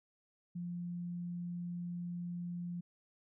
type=tone; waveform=sine; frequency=174.61 Hz; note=F3; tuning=in tune; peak=-38 dBFS; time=0.55-2.81 s; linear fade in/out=10 ms; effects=none